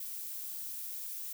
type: noise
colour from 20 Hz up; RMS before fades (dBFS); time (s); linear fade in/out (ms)
violet; -41; 0-1.33; 5
effects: none